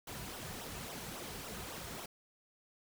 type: noise with flanger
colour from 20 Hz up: pink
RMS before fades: -45 dBFS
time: 0.07-2.06 s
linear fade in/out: 5 ms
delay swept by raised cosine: 0.43 to 3.73 ms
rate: 3.6 Hz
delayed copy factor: -0.65
effects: none